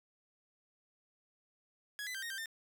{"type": "tone with pitch steps", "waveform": "sawtooth", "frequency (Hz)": [1672, 2006, 1572, 1858, 1576, 1802], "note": ["G#6", "B6", "G6", "A#6", "G6", "A6"], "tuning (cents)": [11, 26, 4, -6, 9, 41], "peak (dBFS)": -36, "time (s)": [1.99, 2.458], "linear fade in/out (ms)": 0, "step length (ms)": 78, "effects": []}